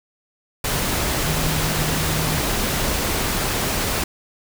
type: tone in noise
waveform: sine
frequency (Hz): 155.56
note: D#3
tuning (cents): 0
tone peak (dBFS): -24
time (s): 1.26-2.38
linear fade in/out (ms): 5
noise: pink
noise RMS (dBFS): -22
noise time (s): 0.64-4.04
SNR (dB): -5
effects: none

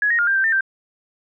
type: tone with pitch steps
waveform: sine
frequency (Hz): 1678 / 1867 / 1414 / 1588 / 1563 / 1802 / 1568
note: G#6 / A#6 / F6 / G6 / G6 / A6 / G6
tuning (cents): +17 / +2 / +21 / +22 / -6 / +41 / 0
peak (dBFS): -15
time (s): 0.02-0.608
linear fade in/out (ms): 2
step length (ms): 84
effects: none

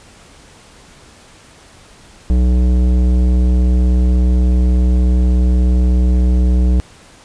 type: tone with tanh clipping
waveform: sine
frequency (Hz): 61.74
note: B1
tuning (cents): 0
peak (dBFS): -11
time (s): 2.3-6.8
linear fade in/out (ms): 0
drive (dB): 14
effects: pink hiss -43 dBFS RMS until 7.24 s + resampled to 22050 Hz

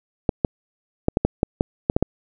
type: clicks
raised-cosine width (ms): 2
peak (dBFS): -3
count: 10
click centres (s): 0.292 / 0.448 / 1.084 / 1.171 / 1.25 / 1.431 / 1.609 / 1.899 / 1.965 / 2.026
effects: none

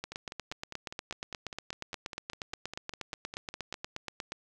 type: two click trains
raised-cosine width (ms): 0.2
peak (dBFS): -23 / -19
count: 19 / 37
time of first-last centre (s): 0.12-3.742 / 0.04-4.321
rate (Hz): 4.97 / 8.41
effects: none

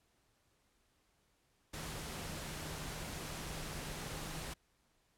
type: tone in noise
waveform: sine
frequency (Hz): 155.56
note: D#3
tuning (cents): 0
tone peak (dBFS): -51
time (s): 1.73-4.54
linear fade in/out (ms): 10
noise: pink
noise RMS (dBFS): -44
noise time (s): 1.73-4.54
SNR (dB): -10
effects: pink hiss -75 dBFS RMS until 5.17 s + low-pass 12000 Hz 12 dB/octave

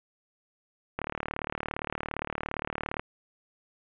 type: click train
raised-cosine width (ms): 0.5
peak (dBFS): -16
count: 76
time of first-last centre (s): 0.99-2.995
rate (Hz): 37.4
effects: resampled to 8000 Hz + 9-bit

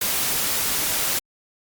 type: noise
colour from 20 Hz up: white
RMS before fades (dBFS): -23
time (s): 0.01-1.19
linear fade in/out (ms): 5
effects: Opus 48 kbps

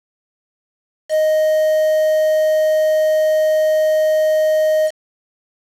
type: tone with quantisation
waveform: triangle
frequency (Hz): 622.3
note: D#5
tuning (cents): 0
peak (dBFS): -10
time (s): 1.09-4.91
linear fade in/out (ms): 50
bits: 5
effects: low-pass 10000 Hz 12 dB/octave

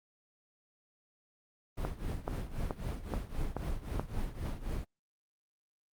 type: noise with tremolo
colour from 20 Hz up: brown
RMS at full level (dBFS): -33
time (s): 1.77-4.85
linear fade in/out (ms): 10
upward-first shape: triangle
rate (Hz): 3.8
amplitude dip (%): 85
type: click train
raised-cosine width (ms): 1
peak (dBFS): -19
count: 6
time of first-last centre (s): 1.85-3.996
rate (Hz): 2.33
effects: Opus 32 kbps

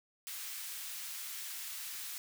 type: high-pass noise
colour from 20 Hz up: white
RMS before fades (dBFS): -43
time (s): 0.27-2.18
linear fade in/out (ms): 0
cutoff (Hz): 1500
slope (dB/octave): 12
effects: none

